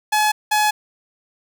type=tone pair in turn; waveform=sawtooth; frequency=850 / 846.9 Hz; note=G#5 / G#5; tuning=+40 / +34 cents; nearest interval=unison; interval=6 cents; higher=first; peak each=-11 dBFS; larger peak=neither; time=0.12-0.32 / 0.51-0.71 s; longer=neither; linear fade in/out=10 ms; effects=none